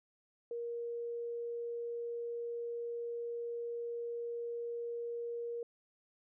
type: tone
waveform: sine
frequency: 471.1 Hz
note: A#4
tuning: 18 cents sharp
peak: -37 dBFS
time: 0.51-5.63 s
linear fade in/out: 2 ms
effects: none